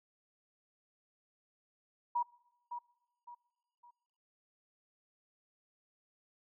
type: tone with echo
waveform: sine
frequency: 960 Hz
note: B5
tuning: 49 cents flat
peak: -29 dBFS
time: 2.15-2.23 s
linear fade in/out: 10 ms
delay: 560 ms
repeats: 3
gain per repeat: -9 dB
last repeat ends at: 3.91 s
effects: noise-tail reverb RT60 1.0 s tail -22 dB re dry